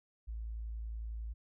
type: tone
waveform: sine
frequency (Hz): 55.5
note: A1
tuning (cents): +16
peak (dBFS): -38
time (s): 0.27-1.34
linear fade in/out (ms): 20
effects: none